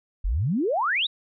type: exponential sweep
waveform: sine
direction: up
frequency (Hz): 38.61 to 3960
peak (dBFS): -21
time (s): 0.24-1.07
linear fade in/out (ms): 10
effects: none